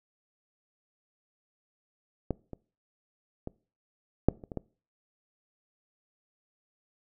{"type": "clicks", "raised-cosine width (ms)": 2, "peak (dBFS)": [-15, -26, -22, -6, -30, -25, -19], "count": 7, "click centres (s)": [2.307, 2.533, 3.474, 4.286, 4.438, 4.518, 4.573], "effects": ["noise-tail reverb RT60 0.4 s tail -23 dB re dry"]}